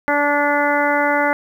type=harmonic tone; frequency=290 Hz; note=D4; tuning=22 cents flat; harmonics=1 / 2 / 3 / 4 / 5 / 6 / 7; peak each=-23 / -20 / -20 / -26 / -21 / -26 / -23 dBFS; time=0.08-1.33 s; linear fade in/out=0 ms; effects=8-bit